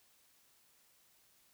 silence, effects white hiss -69 dBFS RMS until 1.53 s

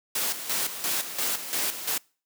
white noise with tremolo, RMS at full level -27 dBFS, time 0.15-1.98 s, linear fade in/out 5 ms, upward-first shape square, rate 2.9 Hz, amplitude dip 65%, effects noise-tail reverb RT60 0.4 s tail -26 dB re dry + high-pass 200 Hz 12 dB/octave

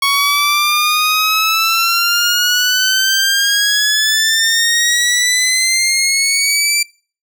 15% pulse exponential sweep, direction up, 1108.7 to 2349 Hz, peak -5 dBFS, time 0.02-6.83 s, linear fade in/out 5 ms, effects noise-tail reverb RT60 0.4 s tail -24 dB re dry

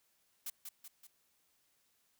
blue noise with echo, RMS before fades -41 dBFS, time 0.46-0.5 s, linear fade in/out 5 ms, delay 190 ms, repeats 3, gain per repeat -5 dB, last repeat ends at 1.07 s, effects white hiss -75 dBFS RMS until 2.19 s

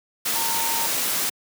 sine tone in noise, 916 Hz, A#5, 31 cents flat, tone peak -28 dBFS, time 0.35-0.87 s, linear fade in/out 10 ms, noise white, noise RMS -24 dBFS, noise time 0.25-1.3 s, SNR -7 dB, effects high-pass 150 Hz 12 dB/octave

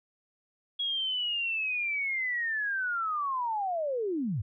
sine linear sweep, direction down, 3330 to 86.8 Hz, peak -28 dBFS, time 0.79-4.42 s, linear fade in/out 10 ms, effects none

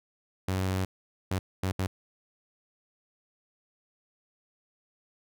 sawtooth tone bursts at uneven times, 94.1 Hz, F#2, 30 cents sharp, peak -23 dBFS, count 4, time 0.48-0.85 / 1.31-1.39 / 1.63-1.72 / 1.79-1.87 s, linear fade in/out 5 ms, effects none

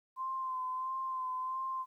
sine tone with vibrato, 1038 Hz, C6, 14 cents flat, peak -34 dBFS, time 0.16-1.86 s, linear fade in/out 50 ms, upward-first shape sine, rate 1.5 Hz, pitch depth 27 cents each way, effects 12-bit

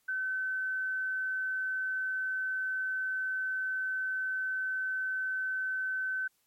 sine tone, 1526 Hz, G6, 47 cents flat, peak -30 dBFS, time 0.08-6.28 s, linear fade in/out 10 ms, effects white hiss -73 dBFS RMS until 6.46 s + MP3 64 kbps

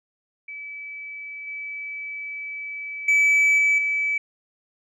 sine tone with level steps, 2299 Hz, D7, 37 cents flat, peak -33 / -30 / -12 / -14 / -20 dBFS, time 0.48-4.18 s, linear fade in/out 5 ms, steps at 1.47 / 3.08 / 3.58 / 3.78 s, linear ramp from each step 5 ms, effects tanh soft clip ceiling -14 dBFS

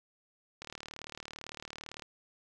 click train, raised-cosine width 0.2 ms, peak -25 dBFS, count 54, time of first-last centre 0.62-2.022 s, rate 37.8 Hz, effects none

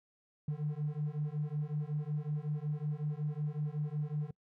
triangle beating tone pair, 146.83 / 152.23 Hz, D3 / D#3, 0 / -38 cents, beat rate 5.4 Hz, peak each -33 / -33 dBFS, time 0.48-4.31 s, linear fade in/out 5 ms, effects noise-tail reverb RT60 0.1 s tail -25 dB re dry + tanh soft clip ceiling -28 dBFS

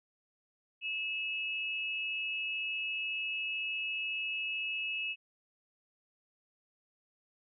sine tone pair together, 2613 / 2879 Hz, E7 / F#7, -16 / -48 cents, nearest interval major second, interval 168 cents, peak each -34 / -40 dBFS, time 0.81-5.16 s, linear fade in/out 50 ms, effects none

